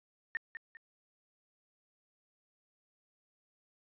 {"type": "tone with echo", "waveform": "sine", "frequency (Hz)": 1824, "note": "A#6", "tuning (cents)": -38, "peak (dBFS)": -31, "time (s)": [0.35, 0.37], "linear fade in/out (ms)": 0, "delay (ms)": 200, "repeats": 2, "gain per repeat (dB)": -9, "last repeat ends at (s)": 0.77, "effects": ["resampled to 11025 Hz"]}